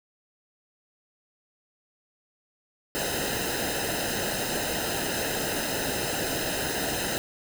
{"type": "noise with comb filter", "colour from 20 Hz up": "pink", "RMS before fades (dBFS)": -29, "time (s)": [2.95, 7.18], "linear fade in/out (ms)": 0, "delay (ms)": 0.88, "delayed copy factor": -0.8, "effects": []}